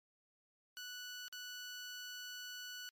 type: tone with dropouts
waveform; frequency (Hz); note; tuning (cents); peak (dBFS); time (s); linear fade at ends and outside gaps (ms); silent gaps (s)
15% pulse; 1480; F#6; 0; -39; 0.77-2.89; 0; 1.281-1.326
effects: MP3 64 kbps